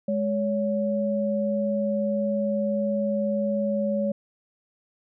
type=tone pair together; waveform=sine; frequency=208.4 / 562.7 Hz; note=G#3 / C#5; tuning=+6 / +26 cents; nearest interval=octave + perfect fourth; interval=1720 cents; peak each=-25 dBFS; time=0.08-4.12 s; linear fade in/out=5 ms; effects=none